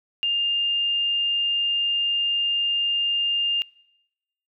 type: tone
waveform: sine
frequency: 2808 Hz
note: F7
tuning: 9 cents sharp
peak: -20 dBFS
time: 0.23-3.62 s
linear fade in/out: 0 ms
effects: noise-tail reverb RT60 0.9 s tail -25 dB re dry